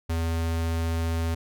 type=tone; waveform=square; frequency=82.5 Hz; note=E2; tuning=2 cents sharp; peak=-25 dBFS; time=0.09-1.35 s; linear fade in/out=10 ms; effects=none